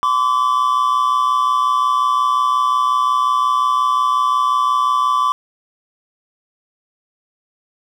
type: tone pair together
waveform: triangle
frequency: 1026 / 1151.6 Hz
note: C6 / D6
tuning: -34 / -34 cents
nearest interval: major second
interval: 200 cents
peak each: -16 / -13 dBFS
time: 0.03-5.32 s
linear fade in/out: 0 ms
effects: none